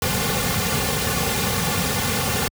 pink noise with comb filter, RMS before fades -22 dBFS, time 0.02-2.48 s, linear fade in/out 2 ms, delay 3.1 ms, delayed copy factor -0.85, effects high-pass 60 Hz 12 dB/octave

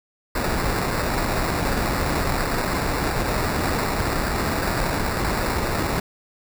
pink noise with sample-and-hold, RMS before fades -23 dBFS, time 0.35-6 s, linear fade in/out 5 ms, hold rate 3150 Hz, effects none

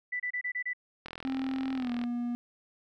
sine tone bursts, 1982 Hz, B6, 6 cents sharp, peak -30 dBFS, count 6, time 0.12-0.734 s, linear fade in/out 10 ms, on 79 ms, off 28 ms
click train, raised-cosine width 0.3 ms, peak -24 dBFS, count 42, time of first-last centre 1.06-2.039 s, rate 41.9 Hz
triangle tone with pitch glide, 265.2 to 240.4 Hz, C4 to B3, +23 to -46 cents, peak -28 dBFS, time 1.25-2.35 s, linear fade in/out 0 ms, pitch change -169 cents, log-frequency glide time 1.75-1.91 s
effects none

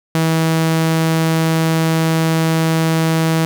sawtooth tone, 161.8 Hz, E3, 32 cents flat, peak -9 dBFS, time 0.15-3.45 s, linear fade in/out 0 ms, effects none

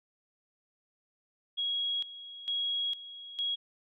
sine tone with tremolo, 3310 Hz, G#7, 6 cents flat, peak -29 dBFS, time 1.57-3.56 s, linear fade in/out 20 ms, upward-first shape square, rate 1.1 Hz, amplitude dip 80%, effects none

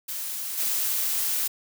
blue noise with level steps, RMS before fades -32 / -26 dBFS, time 0.08-1.48 s, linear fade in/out 10 ms, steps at 0.57 s, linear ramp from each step 20 ms, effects none

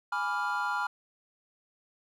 triangle chord, G# diminished seventh, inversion none, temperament equal, 830.6 / 987.8 / 1174.7 / 1396.9 Hz, G#5 / B5 / D6 / F6, 0 / 0 / 0 / 0 cents, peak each -33 / -32 / -36 / -30 dBFS, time 0.12-0.87 s, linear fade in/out 5 ms, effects none

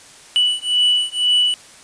triangle beating tone pair, 2958 / 2960 Hz, F#7 / F#7, -1 / 0 cents, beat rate 2 Hz, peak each -16 dBFS, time 0.36-1.54 s, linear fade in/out 0 ms, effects white hiss -43 dBFS RMS until 1.83 s + resampled to 22050 Hz

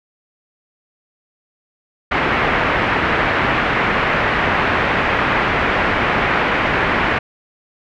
white low-pass noise, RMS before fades -17 dBFS, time 2.11-7.19 s, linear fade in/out 10 ms, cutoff 2200 Hz, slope 24 dB/octave, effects none

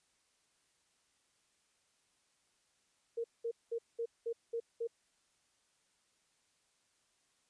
sine tone bursts, 463.8 Hz, A#4, 9 cents flat, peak -34 dBFS, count 7, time 3.17-4.874 s, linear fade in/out 10 ms, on 72 ms, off 200 ms, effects white hiss -75 dBFS RMS until 7.49 s + resampled to 22050 Hz

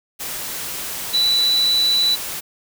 sine tone in noise, 3963 Hz, B7, 5 cents sharp, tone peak -14 dBFS, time 1.13-2.16 s, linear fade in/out 20 ms, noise white, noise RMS -28 dBFS, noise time 0.19-2.41 s, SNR +11 dB, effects none

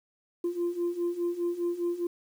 sine beating tone pair, 343.9 / 348.8 Hz, F4 / F4, -27 / -2 cents, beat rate 4.9 Hz, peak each -31 / -28 dBFS, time 0.44-2.07 s, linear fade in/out 5 ms, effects tanh soft clip ceiling -23 dBFS + 9-bit

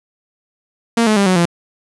sawtooth tone with pitch steps, 231.6 / 214.8 / 199.3 / 184.89 / 171.51 Hz, A#3 / A3 / G3 / F#3 / F3, -11 / -41 / +29 / -1 / -31 cents, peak -7 dBFS, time 0.97-1.455 s, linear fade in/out 5 ms, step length 97 ms, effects resampled to 24000 Hz + 7-bit

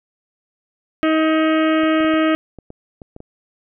harmonic tone, 315.9 Hz, D#4, 26 cents sharp, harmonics 1 / 2 / 4 / 5 / 6 / 7 / 8 / 9 / 10, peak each -15 / -20 / -23 / -29 / -29 / -31 / -33 / -33 / -35 dBFS, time 1.03-2.35 s, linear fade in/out 0 ms
clicks, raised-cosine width 2 ms, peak -23 dBFS, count 9, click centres 1.835 / 2.005 / 2.046 / 2.139 / 2.587 / 2.704 / 3.018 / 3.164 / 3.204 s
effects none

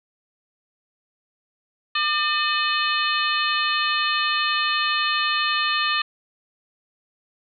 harmonic tone with a mistuned harmonic, 601 Hz, D5, 40 cents sharp, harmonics 2 / 3 / 4 / 5 / 6 / 7, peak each -24 / -26 / -27 / -28 / -29 / -29 dBFS, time 1.95-6.02 s, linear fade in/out 5 ms, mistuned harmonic 4, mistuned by +96 cents, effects none

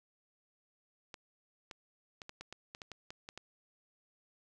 clicks, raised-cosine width 0.2 ms, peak -28 dBFS, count 12, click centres 1.142 / 1.712 / 2.218 / 2.294 / 2.41 / 2.526 / 2.749 / 2.818 / 2.917 / 3.105 / 3.289 / 3.376 s, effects none

